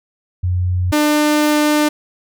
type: tone pair in turn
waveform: sine / sawtooth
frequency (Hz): 90.2 / 299.7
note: F#2 / D4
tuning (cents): -44 / +35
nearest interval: octave + major sixth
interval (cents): 2079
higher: second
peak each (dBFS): -14 / -8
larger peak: second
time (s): 0.43-0.92 / 0.92-1.89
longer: second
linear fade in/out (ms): 10
effects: none